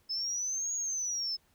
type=linear two-way sweep; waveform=sine; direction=up then down; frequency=5180 to 6710 to 5180 Hz; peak=-30 dBFS; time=0.09-1.37 s; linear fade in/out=20 ms; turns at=0.74 s; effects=tanh soft clip ceiling -27 dBFS + pink hiss -69 dBFS RMS until 1.54 s